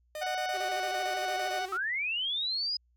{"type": "tone bursts", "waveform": "45% pulse", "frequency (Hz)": 610, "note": "D#5", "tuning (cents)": -34, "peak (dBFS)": -36, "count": 13, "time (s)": [0.15, 1.591], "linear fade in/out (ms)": 2, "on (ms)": 85, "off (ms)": 28}
{"type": "harmonic tone", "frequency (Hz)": 740, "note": "F#5", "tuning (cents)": 0, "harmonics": [1, 2, 3, 4, 5, 6, 7, 8], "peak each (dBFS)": [-32, -38, -42, -44, -46, -48, -49, -50], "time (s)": [0.21, 1.66], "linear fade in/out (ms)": 10}
{"type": "tone with vibrato", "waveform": "sawtooth", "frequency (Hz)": 381.2, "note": "G4", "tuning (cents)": -48, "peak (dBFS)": -36, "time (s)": [0.53, 1.78], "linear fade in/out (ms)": 20, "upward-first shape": "square", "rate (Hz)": 13, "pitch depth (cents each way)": 53}
{"type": "linear sweep", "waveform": "sine", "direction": "up", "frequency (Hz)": [1244.5, 5040], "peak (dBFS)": -29, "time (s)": [1.72, 2.77], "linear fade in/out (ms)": 5}
{"effects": ["added 60 Hz sine -65 dBFS peak until 2.96 s"]}